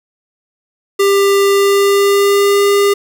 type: tone with pitch glide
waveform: square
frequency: 397.3 to 403.1 Hz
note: G4 to G4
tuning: +23 to +48 cents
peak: -9 dBFS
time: 0.99-2.94 s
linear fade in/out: 10 ms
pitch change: +25 cents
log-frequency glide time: 1.46-2.68 s
effects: 8-bit